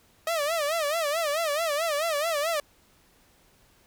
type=tone with vibrato; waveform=sawtooth; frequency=622.3 Hz; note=D#5; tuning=in tune; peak=-21 dBFS; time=0.27-2.6 s; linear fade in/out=2 ms; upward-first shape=sine; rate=4.6 Hz; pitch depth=150 cents each way; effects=pink hiss -61 dBFS RMS until 3.86 s